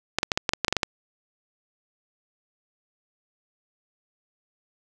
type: clicks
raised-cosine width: 0.2 ms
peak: -4 dBFS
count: 11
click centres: 0.186 / 0.231 / 0.318 / 0.375 / 0.492 / 0.535 / 0.647 / 0.682 / 0.726 / 0.767 / 0.832 s
effects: none